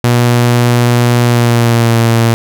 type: tone with pitch glide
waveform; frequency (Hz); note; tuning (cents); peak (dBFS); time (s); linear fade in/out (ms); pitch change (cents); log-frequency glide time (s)
sawtooth; 120.6 to 115.55; B2 to A#2; -41 to -15; -3; 0.04-2.34; 0; -74; 1.2-1.98
effects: none